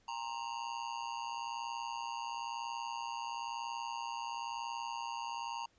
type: tone with amplitude modulation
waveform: square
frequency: 931 Hz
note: A#5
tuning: 2 cents flat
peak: -35 dBFS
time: 0.08-5.66 s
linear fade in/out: 5 ms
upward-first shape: sine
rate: 121 Hz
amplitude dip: 90%
effects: pink hiss -71 dBFS RMS until 5.78 s + resampled to 16000 Hz